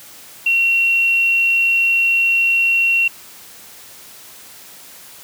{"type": "tone", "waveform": "sine", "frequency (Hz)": 2733, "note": "F7", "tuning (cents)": -38, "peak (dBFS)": -12, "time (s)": [0.46, 3.08], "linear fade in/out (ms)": 5, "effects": ["white hiss -40 dBFS RMS until 5.23 s", "high-pass 80 Hz 12 dB/octave"]}